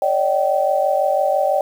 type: tone cluster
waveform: sine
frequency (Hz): 564 / 610 / 770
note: C#5 / D#5 / G5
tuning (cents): +30 / -34 / -31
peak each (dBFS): -19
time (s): 0.02-1.61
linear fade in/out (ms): 2
effects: 7-bit